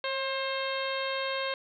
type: harmonic tone with a mistuned harmonic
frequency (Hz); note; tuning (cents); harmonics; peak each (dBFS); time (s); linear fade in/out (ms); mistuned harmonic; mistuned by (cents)
532; C5; +29; 1 / 2 / 3 / 4 / 5 / 6 / 7 / 8; -33 / -36 / -38 / -39 / -40 / -41 / -41 / -42; 0.04-1.54; 2; 1; +24
effects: none